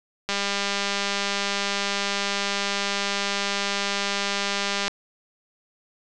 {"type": "click train", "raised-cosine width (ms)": 0.2, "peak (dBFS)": -8, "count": 919, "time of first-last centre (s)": [0.29, 4.88], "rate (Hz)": 200, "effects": ["resampled to 22050 Hz"]}